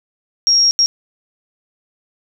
sine tone bursts at uneven times, 5588 Hz, F8, in tune, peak -9 dBFS, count 2, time 0.47-0.71 / 0.79-0.86 s, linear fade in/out 0 ms, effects none

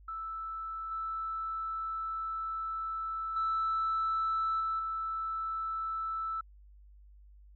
sine tone with level steps, 1318.5 Hz, E6, in tune, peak -36 / -33 / -27 / -29 / -32 dBFS, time 0.08-6.41 s, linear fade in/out 5 ms, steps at 0.91 / 3.36 / 4.6 / 4.79 s, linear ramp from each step 5 ms, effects tanh soft clip ceiling -25 dBFS + added 50 Hz sine -53 dBFS peak until 7.55 s

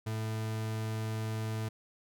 40% pulse tone, 110 Hz, A2, in tune, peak -32 dBFS, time 0.06-1.69 s, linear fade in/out 10 ms, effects none

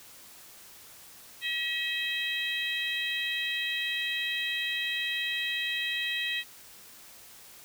harmonic tone, 641 Hz, E5, 49 cents flat, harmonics 3 / 4 / 5 / 6, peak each -33 / -34 / -35 / -36 dBFS, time 1.41-6.44 s, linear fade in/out 50 ms, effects white hiss -51 dBFS RMS until 7.64 s

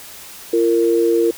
sine tone pair together, 341.6 / 461 Hz, F4 / A#4, -38 / -19 cents, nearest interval perfect fourth, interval 519 cents, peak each -15 dBFS, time 0.53-1.31 s, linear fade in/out 5 ms, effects white hiss -37 dBFS RMS until 1.37 s

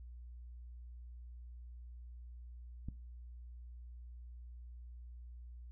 click, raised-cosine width 5 ms, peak -30 dBFS, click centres 2.886 s, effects noise-tail reverb RT60 0.3 s tail -18 dB re dry + added 60 Hz sine -48 dBFS peak until 5.71 s

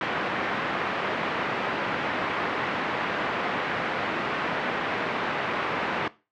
white band-pass noise, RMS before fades -28 dBFS, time 0.01-6.08 s, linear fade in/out 2 ms, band 160 to 1900 Hz, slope 12 dB/octave, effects noise-tail reverb RT60 0.3 s tail -19 dB re dry + low-pass 3000 Hz 12 dB/octave

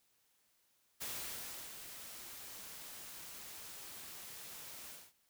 white noise with ADSR envelope, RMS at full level -42 dBFS, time 1-5.13 s, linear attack 20 ms, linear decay 710 ms, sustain -8 dB, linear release 230 ms, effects white hiss -75 dBFS RMS until 5.29 s

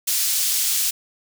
pink high-pass noise, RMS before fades -21 dBFS, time 0.07-0.91 s, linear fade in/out 10 ms, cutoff 5000 Hz, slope 12 dB/octave, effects none

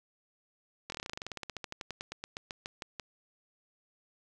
slowing click train, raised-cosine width 0.2 ms, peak -21 dBFS, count 29, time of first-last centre 0.9-2.997 s, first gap 22 ms, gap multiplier 1.08, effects none

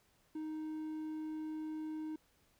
triangle tone, 311.4 Hz, D#4, 2 cents sharp, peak -37 dBFS, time 0.35-2.16 s, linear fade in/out 5 ms, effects pink hiss -72 dBFS RMS until 2.59 s

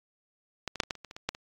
clicks, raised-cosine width 0.2 ms, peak -15 / -21 / -6 / -26 / -13 / -30 / -26 / -26 / -24 / -11 / -25 dBFS, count 11, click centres 0.677 / 0.757 / 0.802 / 0.835 / 0.908 / 0.953 / 1.047 / 1.111 / 1.165 / 1.29 / 1.349 s, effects AAC 64 kbps

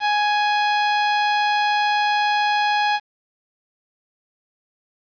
sawtooth tone, 833 Hz, G#5, 5 cents sharp, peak -13 dBFS, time 0-3 s, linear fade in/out 50 ms, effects resampled to 11025 Hz + 8-bit

